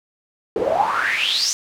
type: noise with band-pass filter sweep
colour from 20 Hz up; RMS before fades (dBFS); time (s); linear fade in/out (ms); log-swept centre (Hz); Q
pink; -20; 0.56-1.53; 0; 410 to 6400; 8.3
effects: none